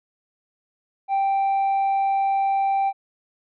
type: tone with tanh clipping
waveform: sine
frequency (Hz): 784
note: G5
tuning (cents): 0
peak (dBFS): -19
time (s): 1.08-2.93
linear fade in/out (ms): 50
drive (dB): 2
effects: none